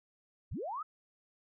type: linear sweep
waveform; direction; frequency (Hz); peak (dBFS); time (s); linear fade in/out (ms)
sine; up; 30.87 to 1329; -36; 0.51-0.83; 10
effects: none